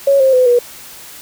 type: tone with pitch steps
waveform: sine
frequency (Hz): 554.4 / 530 / 506.6 / 484.3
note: C#5 / C5 / B4 / B4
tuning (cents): 0 / +22 / +44 / -34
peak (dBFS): -7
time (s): 0.07-0.59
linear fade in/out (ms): 5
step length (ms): 130
effects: white hiss -35 dBFS RMS until 1.21 s